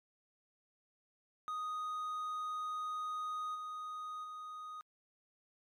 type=tone with level steps; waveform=triangle; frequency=1244.5 Hz; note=D#6; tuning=in tune; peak=-35 / -39 / -42 dBFS; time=1.48-4.81 s; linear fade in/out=0 ms; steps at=3.54 / 4.23 s; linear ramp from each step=20 ms; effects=MP3 96 kbps